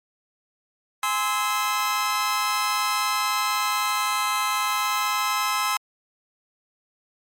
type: chord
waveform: sawtooth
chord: Ab augmented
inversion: none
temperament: just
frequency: 830.6 / 1038.3 / 1297.8 Hz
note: Ab5 / C6 / E6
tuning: 0 / -14 / -27 cents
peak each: -26 / -21 / -22 dBFS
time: 1.03-5.77 s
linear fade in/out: 2 ms
effects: MP3 64 kbps